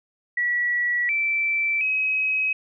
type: tone with pitch steps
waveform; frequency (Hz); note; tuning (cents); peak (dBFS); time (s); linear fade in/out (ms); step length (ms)
sine; 1938 / 2331 / 2544; B6 / D7 / D#7; -33 / -14 / +38; -20; 0.37-2.53; 5; 720
effects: none